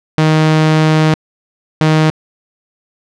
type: tone bursts at uneven times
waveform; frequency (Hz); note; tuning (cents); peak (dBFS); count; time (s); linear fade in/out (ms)
sawtooth; 156.4; D#3; +9; -4; 2; 0.18-1.14 / 1.81-2.1; 0
effects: low-pass 5000 Hz 12 dB/octave